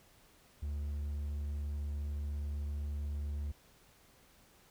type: tone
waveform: triangle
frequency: 72.8 Hz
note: D2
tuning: 15 cents flat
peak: -33 dBFS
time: 0.62-3.52 s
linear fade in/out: 10 ms
effects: pink hiss -64 dBFS RMS until 4.7 s